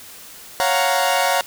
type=chord; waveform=sawtooth; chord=Gb major seventh; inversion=second; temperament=equal; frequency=554.4 / 698.5 / 740 / 932.3 Hz; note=Db5 / F5 / Gb5 / Bb5; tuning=0 / 0 / 0 / 0 cents; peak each=-18 dBFS; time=0.6-1.41 s; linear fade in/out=0 ms; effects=white hiss -40 dBFS RMS until 1.46 s